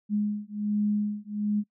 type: beating tone pair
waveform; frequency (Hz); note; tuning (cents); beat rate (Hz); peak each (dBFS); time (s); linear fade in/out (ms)
sine; 207.7 / 209; G#3 / G#3; 0 / +11; 1.3; -28; 0.09-1.64; 50
effects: noise-tail reverb RT60 0.1 s tail -25 dB re dry